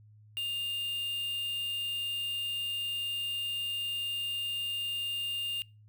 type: tone with quantisation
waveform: triangle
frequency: 2809 Hz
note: F7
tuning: 9 cents sharp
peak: -30 dBFS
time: 0.37-5.62 s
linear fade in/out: 0 ms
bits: 7
effects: noise-tail reverb RT60 0.3 s tail -25 dB re dry + added 106 Hz sine -54 dBFS peak until 5.88 s